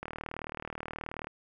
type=click train; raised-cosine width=0.5 ms; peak=-22 dBFS; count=49; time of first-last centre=0.03-1.27 s; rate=38.7 Hz; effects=none